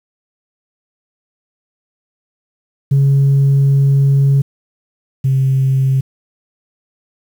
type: tone pair in turn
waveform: sine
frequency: 138.3 / 133.42 Hz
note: C#3 / C3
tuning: -4 / +34 cents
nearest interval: minor second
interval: 62 cents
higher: first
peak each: -6 / -9 dBFS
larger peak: first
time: 2.91-4.42 / 5.24-6.01 s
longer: first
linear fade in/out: 10 ms
effects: tanh soft clip ceiling -6 dBFS + 7-bit